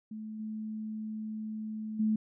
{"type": "tone with level steps", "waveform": "sine", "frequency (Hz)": 216.7, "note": "A3", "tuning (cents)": -26, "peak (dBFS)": [-38, -35, -25], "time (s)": [0.11, 2.16], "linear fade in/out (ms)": 5, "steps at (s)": [0.39, 1.99], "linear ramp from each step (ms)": 10, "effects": []}